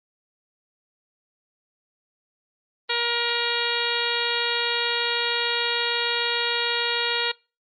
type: harmonic tone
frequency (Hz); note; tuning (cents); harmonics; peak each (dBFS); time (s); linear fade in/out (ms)
473.4; A#4; +27; 1 / 2 / 3 / 4 / 5 / 6 / 7 / 8 / 9; -31 / -31 / -31 / -31 / -31 / -31 / -31 / -31 / -31; 2.89-7.32; 10
effects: noise-tail reverb RT60 0.3 s tail -24 dB re dry + Opus 24 kbps